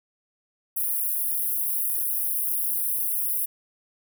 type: high-pass noise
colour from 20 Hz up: white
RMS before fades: -26 dBFS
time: 0.76-3.46 s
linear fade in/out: 10 ms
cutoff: 9800 Hz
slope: 96 dB/octave
effects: none